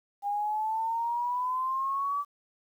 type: exponential sweep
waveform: sine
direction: up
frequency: 805 to 1158 Hz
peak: -27 dBFS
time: 0.22-2.25 s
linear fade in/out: 50 ms
effects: 10-bit